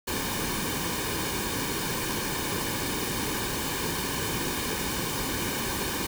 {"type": "noise with comb filter", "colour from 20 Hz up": "pink", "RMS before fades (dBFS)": -30, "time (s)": [0.07, 6.07], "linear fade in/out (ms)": 10, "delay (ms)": 1.5, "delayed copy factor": -0.65, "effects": []}